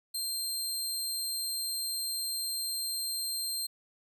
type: tone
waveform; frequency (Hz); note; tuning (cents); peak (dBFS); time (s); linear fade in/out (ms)
20% pulse; 4172; C8; -6; -26; 0.14-3.67; 10
effects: none